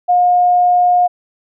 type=tone; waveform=sine; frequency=715 Hz; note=F5; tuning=41 cents sharp; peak=-8 dBFS; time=0.08-1.08 s; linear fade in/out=20 ms; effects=none